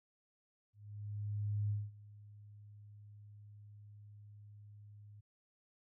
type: tone with ADSR envelope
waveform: sine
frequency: 103.7 Hz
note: G#2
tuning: 2 cents flat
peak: -32 dBFS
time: 0.73-5.21 s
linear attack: 970 ms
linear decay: 210 ms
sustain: -21 dB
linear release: 12 ms
effects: none